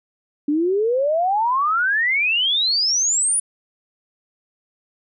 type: exponential sweep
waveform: sine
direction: up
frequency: 284.7 to 9956 Hz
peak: -16 dBFS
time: 0.48-3.4 s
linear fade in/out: 5 ms
effects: none